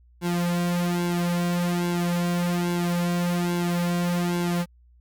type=tone with flanger; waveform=sawtooth; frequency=174.61 Hz; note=F3; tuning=in tune; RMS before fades=-24 dBFS; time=0.21-4.66 s; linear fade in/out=50 ms; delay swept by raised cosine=1.6 to 3.4 ms; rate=1.2 Hz; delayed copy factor=-0.95; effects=added 60 Hz sine -52 dBFS peak until 5 s + MP3 96 kbps